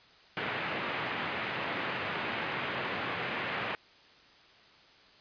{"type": "band-pass noise", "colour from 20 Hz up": "white", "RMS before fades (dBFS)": -35, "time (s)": [0.37, 3.75], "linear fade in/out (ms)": 0, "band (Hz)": [100, 2600], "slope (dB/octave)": 24, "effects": ["white hiss -58 dBFS RMS until 5.2 s", "resampled to 11025 Hz"]}